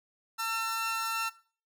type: tone pair together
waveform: sawtooth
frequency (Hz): 900 / 1348.5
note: A5 / E6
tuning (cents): +39 / +39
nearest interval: perfect fifth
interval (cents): 700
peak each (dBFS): -33 / -28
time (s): 0.38-1.3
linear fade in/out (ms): 20
effects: noise-tail reverb RT60 0.4 s tail -17 dB re dry